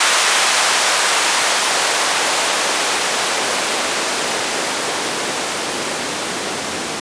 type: noise with band-pass filter sweep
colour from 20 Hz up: blue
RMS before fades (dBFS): -18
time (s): 0-7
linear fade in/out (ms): 5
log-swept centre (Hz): 930 to 250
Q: 0.77
effects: resampled to 22050 Hz